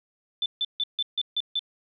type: tone bursts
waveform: sine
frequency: 3525 Hz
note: A7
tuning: 2 cents sharp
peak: -23 dBFS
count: 7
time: 0.42-1.593 s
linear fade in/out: 2 ms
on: 39 ms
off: 150 ms
effects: none